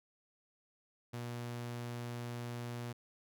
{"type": "tone", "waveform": "sawtooth", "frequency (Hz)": 120, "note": "B2", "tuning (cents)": -49, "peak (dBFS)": -36, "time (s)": [1.13, 2.93], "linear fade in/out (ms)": 10, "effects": []}